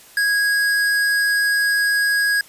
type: tone with hard clipping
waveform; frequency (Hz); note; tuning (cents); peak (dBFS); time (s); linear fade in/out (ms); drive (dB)
sine; 1651; G#6; -11; -17; 0.17-2.41; 2; 16
effects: white hiss -46 dBFS RMS until 2.48 s + resampled to 32000 Hz